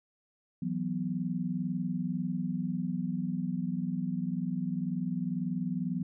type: chord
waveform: sine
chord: E suspended second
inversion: none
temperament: equal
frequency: 164.81 / 185 / 246.9 Hz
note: E3 / F#3 / B3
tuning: 0 / 0 / 0 cents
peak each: -35 / -33 / -35 dBFS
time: 0.62-6.03 s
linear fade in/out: 5 ms
effects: none